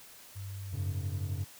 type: tone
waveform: sine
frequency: 98 Hz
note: G2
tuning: in tune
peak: -38 dBFS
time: 0.35-0.92 s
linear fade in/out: 20 ms
type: chord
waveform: triangle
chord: F# suspended second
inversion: none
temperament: just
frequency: 92.5 / 104.06 / 138.75 Hz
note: F#2 / G#2 / C#3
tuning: 0 / +4 / +2 cents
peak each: -32 / -36 / -38 dBFS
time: 0.72-1.45 s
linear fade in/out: 20 ms
effects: white hiss -53 dBFS RMS until 1.59 s